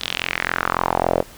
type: tone with band-pass filter sweep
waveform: sawtooth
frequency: 43.65 Hz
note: F1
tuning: in tune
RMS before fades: -22 dBFS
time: 0-1.23 s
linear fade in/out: 20 ms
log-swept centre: 3800 to 530 Hz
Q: 3.1
effects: pink hiss -43 dBFS RMS until 1.37 s